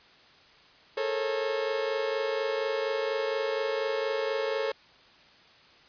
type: tone cluster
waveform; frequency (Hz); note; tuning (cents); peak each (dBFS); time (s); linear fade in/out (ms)
40% pulse; 432.9 / 457.1 / 544; A4 / A#4 / C#5; -28 / -34 / -33; -31 / -33 / -30; 0.97-4.72; 5
effects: white hiss -56 dBFS RMS until 5.88 s + resampled to 11025 Hz